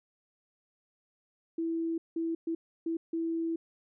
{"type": "tone bursts at uneven times", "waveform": "sine", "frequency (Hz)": 329.6, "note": "E4", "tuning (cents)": 0, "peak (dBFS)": -29, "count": 5, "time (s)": [[1.58, 1.98], [2.16, 2.35], [2.47, 2.55], [2.86, 2.97], [3.13, 3.56]], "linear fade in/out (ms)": 5, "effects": []}